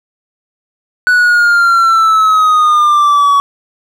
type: exponential sweep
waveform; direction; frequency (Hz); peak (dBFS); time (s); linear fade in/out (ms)
triangle; down; 1486 to 1124; -4; 1.07-3.4; 0
effects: none